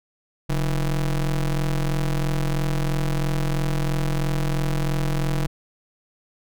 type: ring-modulated tone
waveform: square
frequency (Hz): 82.41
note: E2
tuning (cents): 0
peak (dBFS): -18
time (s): 0.49-5.47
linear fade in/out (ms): 10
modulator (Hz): 60.9
effects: none